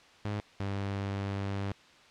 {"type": "tone pair in turn", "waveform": "sawtooth", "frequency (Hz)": [103.83, 99.08], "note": ["G#2", "G2"], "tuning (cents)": [0, 19], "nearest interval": "minor second", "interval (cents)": 81, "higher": "first", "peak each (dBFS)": -28, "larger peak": "neither", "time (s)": [[0.25, 0.4], [0.6, 1.72]], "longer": "second", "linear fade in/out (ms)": 0, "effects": ["white hiss -57 dBFS RMS until 2.1 s", "low-pass 4000 Hz 12 dB/octave"]}